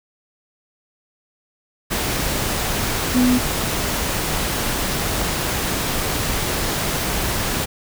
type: tone in noise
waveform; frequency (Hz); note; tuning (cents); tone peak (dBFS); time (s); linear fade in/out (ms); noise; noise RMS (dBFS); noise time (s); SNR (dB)
sine; 250; B3; +21; -13; 3.14-3.39; 20; pink; -22; 1.9-7.66; +6
effects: none